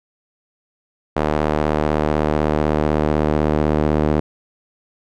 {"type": "tone with band-pass filter sweep", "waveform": "sawtooth", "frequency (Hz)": 76, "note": "D#2", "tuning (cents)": -40, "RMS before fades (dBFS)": -18, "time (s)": [1.16, 4.2], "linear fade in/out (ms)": 5, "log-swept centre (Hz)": [650, 390], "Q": 0.8, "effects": []}